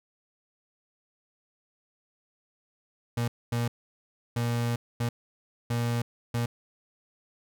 35% pulse tone bursts at uneven times, 118.5 Hz, A#2, 29 cents sharp, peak -24 dBFS, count 6, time 3.17-3.28 / 3.52-3.68 / 4.36-4.76 / 5-5.09 / 5.7-6.02 / 6.34-6.46 s, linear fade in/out 5 ms, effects none

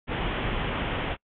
pink low-pass noise, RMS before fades -29 dBFS, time 0.07-1.17 s, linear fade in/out 50 ms, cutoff 3400 Hz, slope 96 dB/octave, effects noise-tail reverb RT60 0.1 s tail -26 dB re dry

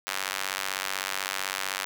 square tone with high-pass filter, 47.95 Hz, G1, 37 cents flat, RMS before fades -32 dBFS, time 0.07-1.85 s, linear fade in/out 0 ms, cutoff 1400 Hz, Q 0.8, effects none

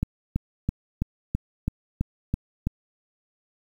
click train, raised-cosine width 5 ms, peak -11 dBFS, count 9, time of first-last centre 0.03-2.67 s, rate 3.03 Hz, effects 8-bit

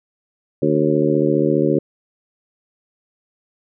harmonic tone with a mistuned harmonic, 74.9 Hz, D2, 35 cents sharp, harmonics 2 / 3 / 4 / 5 / 6 / 7, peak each -22 / -23 / -19 / -19 / -22 / -23 dBFS, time 0.62-1.79 s, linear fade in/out 5 ms, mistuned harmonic 7, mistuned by +55 cents, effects none

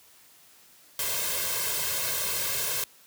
white noise with comb filter, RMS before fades -29 dBFS, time 0.99-2.84 s, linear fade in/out 2 ms, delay 1.9 ms, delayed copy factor +0.95, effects white hiss -56 dBFS RMS until 3.06 s + high-pass 80 Hz 12 dB/octave

